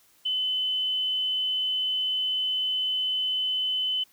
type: tone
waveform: sine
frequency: 3028 Hz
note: F#7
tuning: 39 cents sharp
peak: -24 dBFS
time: 0.25-4.04 s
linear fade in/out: 10 ms
effects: white hiss -61 dBFS RMS until 4.12 s